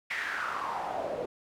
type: noise with band-pass filter sweep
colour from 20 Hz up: pink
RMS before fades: -34 dBFS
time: 0.1-1.26 s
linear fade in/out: 10 ms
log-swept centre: 2100 to 480 Hz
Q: 5
effects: none